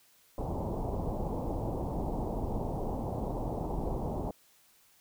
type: low-pass noise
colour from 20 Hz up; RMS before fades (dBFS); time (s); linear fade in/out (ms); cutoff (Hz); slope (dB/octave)
pink; -34; 0.38-4.31; 2; 930; 48
effects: white hiss -64 dBFS RMS until 5 s